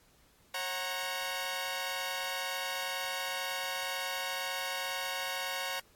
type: chord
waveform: 10% pulse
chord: F# major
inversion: second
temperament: equal with one note detuned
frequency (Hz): 544.5 / 740 / 932.3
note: C#5 / F#5 / A#5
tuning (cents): -31 / 0 / 0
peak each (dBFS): -30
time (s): 0.54-5.8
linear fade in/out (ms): 5
effects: pink hiss -65 dBFS RMS until 5.95 s + AAC 64 kbps